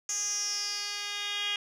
10% pulse tone with band-pass filter sweep, 409.5 Hz, G#4, 24 cents flat, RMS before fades -33 dBFS, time 0.09-1.56 s, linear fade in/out 2 ms, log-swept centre 6600 to 3200 Hz, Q 6.6, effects none

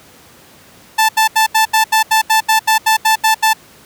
sawtooth tone bursts, 880 Hz, A5, in tune, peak -5 dBFS, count 14, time 0.98-3.534 s, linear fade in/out 10 ms, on 110 ms, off 78 ms, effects pink hiss -43 dBFS RMS until 3.85 s + high-pass 100 Hz 12 dB/octave

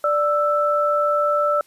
sine tone pair together, 588.7 / 1323 Hz, D5 / E6, +4 / +6 cents, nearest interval octave + major second, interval 1402 cents, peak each -19 dBFS, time 0.04-1.61 s, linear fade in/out 2 ms, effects white hiss -56 dBFS RMS until 1.66 s + resampled to 32000 Hz

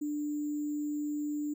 sine tone with sample-and-hold, 296 Hz, D4, 14 cents sharp, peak -31 dBFS, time 0.01-1.54 s, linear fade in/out 10 ms, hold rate 7350 Hz, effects none

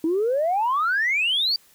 sine exponential sweep, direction up, 311.1 to 4721 Hz, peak -18 dBFS, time 0.04-1.56 s, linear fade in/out 2 ms, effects tanh soft clip ceiling -15 dBFS + white hiss -56 dBFS RMS until 1.74 s

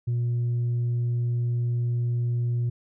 sine tone with tanh clipping, 120 Hz, B2, 49 cents flat, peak -23 dBFS, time 0.07-2.7 s, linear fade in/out 10 ms, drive 1 dB, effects none

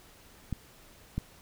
clicks, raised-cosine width 5 ms, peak -19 / -18 dBFS, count 2, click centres 0.527 / 1.18 s, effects pink hiss -56 dBFS RMS until 1.41 s

